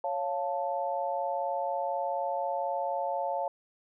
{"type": "chord", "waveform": "sine", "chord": "Db augmented", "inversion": "none", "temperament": "equal", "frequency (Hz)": [554.4, 698.5, 880], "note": ["Db5", "F5", "A5"], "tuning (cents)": [0, 0, 0], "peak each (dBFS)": -33, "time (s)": [0.04, 3.48], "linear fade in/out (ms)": 2, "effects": []}